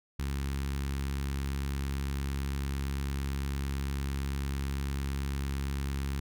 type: tone with notch filter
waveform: sawtooth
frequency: 68.9 Hz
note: C#2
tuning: 10 cents flat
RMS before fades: -33 dBFS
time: 0.19-6.2 s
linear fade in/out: 5 ms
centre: 600 Hz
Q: 0.72
effects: none